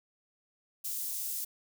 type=high-pass noise; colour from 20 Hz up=white; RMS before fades=-36 dBFS; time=0.84-1.45 s; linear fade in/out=10 ms; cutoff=7100 Hz; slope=12 dB/octave; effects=none